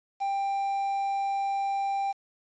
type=tone with quantisation; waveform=triangle; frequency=790 Hz; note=G5; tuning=13 cents sharp; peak=-24 dBFS; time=0.2-2.13 s; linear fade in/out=20 ms; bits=8; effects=resampled to 16000 Hz